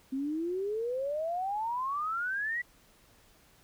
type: exponential sweep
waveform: sine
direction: up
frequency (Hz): 260 to 1975.5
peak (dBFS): -30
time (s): 0.12-2.62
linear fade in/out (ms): 10
effects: pink hiss -62 dBFS RMS until 3.63 s